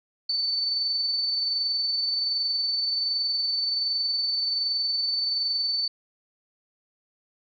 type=tone with amplitude modulation; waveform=sine; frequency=4519 Hz; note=C#8; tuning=33 cents sharp; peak=-22 dBFS; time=0.29-5.88 s; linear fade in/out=5 ms; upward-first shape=sine; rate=21.3 Hz; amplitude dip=30%; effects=none